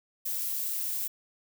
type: noise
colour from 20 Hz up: violet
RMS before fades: -32 dBFS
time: 0.25-1.08 s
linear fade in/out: 10 ms
effects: none